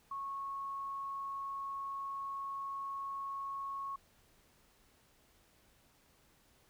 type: tone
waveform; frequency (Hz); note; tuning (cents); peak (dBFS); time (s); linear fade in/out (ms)
sine; 1100; C#6; -14; -38; 0.11-3.96; 5
effects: pink hiss -68 dBFS RMS until 6.69 s